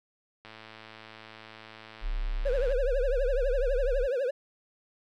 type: click train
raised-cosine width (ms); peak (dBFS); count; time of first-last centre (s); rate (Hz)
0.3; -30; 251; 0.45-2.723; 110
type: tone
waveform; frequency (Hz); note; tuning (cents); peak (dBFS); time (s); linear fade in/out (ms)
sine; 33.52; C1; +43; -27; 2.01-4.08; 50
type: tone with vibrato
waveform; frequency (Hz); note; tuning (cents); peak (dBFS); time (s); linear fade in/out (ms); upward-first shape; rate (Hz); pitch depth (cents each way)
triangle; 521; C5; -7; -24; 2.45-4.31; 10; triangle; 12; 190
effects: none